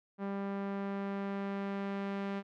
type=tone with low-pass filter sweep; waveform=sawtooth; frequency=198 Hz; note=G3; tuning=18 cents sharp; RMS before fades=-37 dBFS; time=0.18-2.43 s; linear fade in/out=50 ms; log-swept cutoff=1400 to 2500 Hz; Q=0.84; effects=none